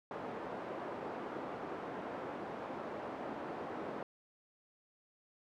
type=band-pass noise; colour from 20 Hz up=pink; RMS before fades=-43 dBFS; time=0.11-4.03 s; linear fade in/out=2 ms; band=310 to 1000 Hz; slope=12 dB/octave; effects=none